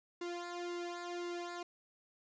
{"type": "tone with flanger", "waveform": "sawtooth", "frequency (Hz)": 349.2, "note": "F4", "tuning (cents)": 0, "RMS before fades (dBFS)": -42, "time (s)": [0.21, 1.63], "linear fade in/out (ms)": 5, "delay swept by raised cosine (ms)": [1.6, 2.53], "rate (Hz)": 1.9, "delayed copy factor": -1, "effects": ["resampled to 16000 Hz"]}